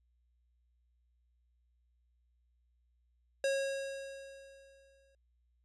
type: tone with exponential decay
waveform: square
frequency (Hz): 546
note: C#5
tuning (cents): -26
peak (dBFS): -29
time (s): 3.44-5.15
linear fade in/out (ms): 2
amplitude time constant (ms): 370
effects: added 60 Hz sine -70 dBFS peak until 5.64 s + resampled to 22050 Hz